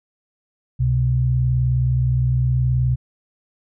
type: tone pair together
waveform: sine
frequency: 66.69 / 125.9 Hz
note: C2 / B2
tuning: +34 / +34 cents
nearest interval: major seventh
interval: 1100 cents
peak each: -22 / -16 dBFS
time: 0.79-2.96 s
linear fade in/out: 20 ms
effects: none